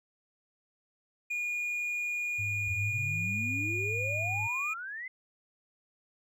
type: tone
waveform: triangle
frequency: 2437 Hz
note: D#7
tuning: 37 cents flat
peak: -29 dBFS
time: 1.3-4.74 s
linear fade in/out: 10 ms
type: tone with pitch glide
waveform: sine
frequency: 103.83 to 104.79 Hz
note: G#2 to G#2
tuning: 0 to +16 cents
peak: -35 dBFS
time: 2.38-4.48 s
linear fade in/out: 20 ms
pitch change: +16 cents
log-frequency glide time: 3.04-4.17 s
type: exponential sweep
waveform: sine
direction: up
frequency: 82.41 to 2089 Hz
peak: -37 dBFS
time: 2.67-5.08 s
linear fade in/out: 5 ms
effects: none